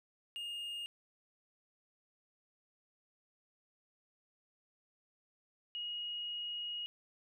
triangle / sine tone pair in turn, 2839 / 2885 Hz, F7 / F#7, +28 / -44 cents, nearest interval unison, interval 28 cents, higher second, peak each -38 / -38 dBFS, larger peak neither, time 0.36-0.86 / 5.75-6.86 s, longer second, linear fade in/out 0 ms, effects none

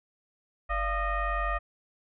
sine tone with frequency modulation, 587.3 Hz, D5, in tune, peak -26 dBFS, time 0.69-1.59 s, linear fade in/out 20 ms, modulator 636 Hz, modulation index 2, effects none

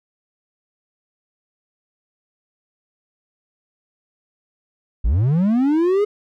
triangle linear sweep, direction up, 43.8 to 424.1 Hz, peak -12 dBFS, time 5.04-6.05 s, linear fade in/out 10 ms, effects none

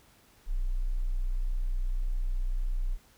sine tone, 30.87 Hz, B0, in tune, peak -26 dBFS, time 0.46-2.98 s, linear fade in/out 50 ms, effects pink hiss -61 dBFS RMS until 3.17 s

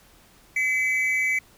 triangle tone pair together, 2039 / 2289 Hz, C7 / D7, -45 / -45 cents, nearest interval major second, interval 200 cents, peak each -22 dBFS, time 0.56-1.39 s, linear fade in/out 5 ms, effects pink hiss -55 dBFS RMS until 1.57 s

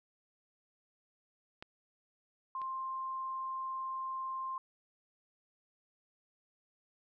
clicks, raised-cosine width 0.3 ms, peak -29 / -37 dBFS, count 2, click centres 1.625 / 2.617 s
sine tone, 1053 Hz, C6, 11 cents sharp, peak -36 dBFS, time 2.55-4.58 s, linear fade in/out 2 ms
effects none

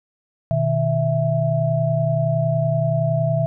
sine tone cluster, 124.1 / 154.8 / 660 Hz, B2 / D#3 / E5, +9 / -9 / +2 cents, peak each -21 dBFS, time 0.51-3.46 s, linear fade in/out 0 ms, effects none

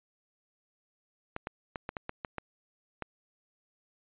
clicks, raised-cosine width 0.5 ms, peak -20 dBFS, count 9, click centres 1.364 / 1.471 / 1.758 / 1.891 / 1.968 / 2.094 / 2.248 / 2.383 / 3.023 s, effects resampled to 8000 Hz

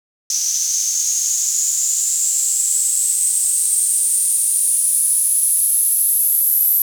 blue noise with band-pass filter sweep, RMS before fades -17 dBFS, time 0.3-6.82 s, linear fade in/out 2 ms, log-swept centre 6000 to 12000 Hz, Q 9.1, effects none

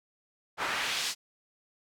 pink noise with band-pass filter sweep, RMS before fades -32 dBFS, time 0.57-1.15 s, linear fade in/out 50 ms, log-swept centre 1200 to 5500 Hz, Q 1.1, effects none

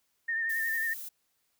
sine tone with vibrato, 1816 Hz, A#6, 46 cents flat, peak -28 dBFS, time 0.28-0.94 s, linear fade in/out 10 ms, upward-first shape sine, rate 11 Hz, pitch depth 38 cents each way
violet noise, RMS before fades -41 dBFS, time 0.49-1.09 s, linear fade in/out 10 ms
effects white hiss -75 dBFS RMS until 1.59 s

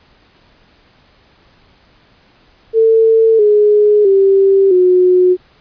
sine tone with pitch steps, 448.1 / 418.1 / 390.1 / 364 Hz, A4 / G#4 / G4 / F#4, +32 / +12 / -8 / -28 cents, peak -6 dBFS, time 2.73-5.37 s, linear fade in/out 50 ms, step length 660 ms, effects pink hiss -50 dBFS RMS until 5.6 s + resampled to 11025 Hz

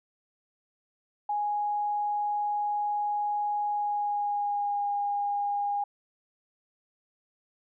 sine tone with pitch glide, 829 to 814.3 Hz, G#5 to G#5, -3 to -34 cents, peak -26 dBFS, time 1.29-5.84 s, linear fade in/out 5 ms, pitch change -31 cents, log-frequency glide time 3.69-4.88 s, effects none

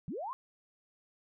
sine linear sweep, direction up, 130 to 1100 Hz, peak -36 dBFS, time 0.08-0.33 s, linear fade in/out 0 ms, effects none

